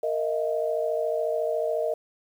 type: tone cluster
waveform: sine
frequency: 462.8 / 625 / 679 Hz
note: A#4 / D#5 / F5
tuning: -13 / +8 / -49 cents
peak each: -28 / -26 / -33 dBFS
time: 0.03-1.94 s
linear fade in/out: 5 ms
effects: 9-bit